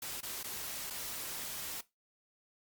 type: noise with dropouts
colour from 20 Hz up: white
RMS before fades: -41 dBFS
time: 0.02-1.81 s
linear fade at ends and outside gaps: 5 ms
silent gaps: 0.207-0.229 / 0.431-0.441 / 0.901-0.905 s
effects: noise-tail reverb RT60 0.2 s tail -18 dB re dry + Opus 48 kbps